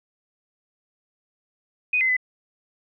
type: tone with pitch steps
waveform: sine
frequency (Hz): 2492 / 2055 / 2009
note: D#7 / C7 / B6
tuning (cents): +2 / -32 / +29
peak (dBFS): -18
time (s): 1.93-2.167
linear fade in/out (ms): 5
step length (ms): 79
effects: none